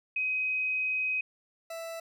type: tone pair in turn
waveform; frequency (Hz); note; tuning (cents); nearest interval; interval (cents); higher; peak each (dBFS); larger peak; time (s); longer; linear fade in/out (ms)
sine / 40% pulse; 2522 / 660.7; D#7 / E5; +23 / +4; octave + major seventh; 2319; first; -27 / -36; first; 0.16-1.21 / 1.7-2; first; 5
effects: none